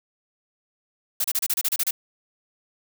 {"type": "noise bursts", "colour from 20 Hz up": "blue", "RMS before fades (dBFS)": -23, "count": 10, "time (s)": [1.2, 1.909], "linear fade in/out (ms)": 5, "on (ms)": 43, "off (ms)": 31, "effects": []}